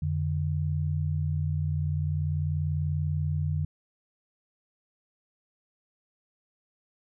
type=tone pair together; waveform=sine; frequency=88.6 / 149.01 Hz; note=F2 / D3; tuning=+25 / +25 cents; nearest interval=major sixth; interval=900 cents; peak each=-28 dBFS; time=0.02-3.65 s; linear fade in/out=5 ms; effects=none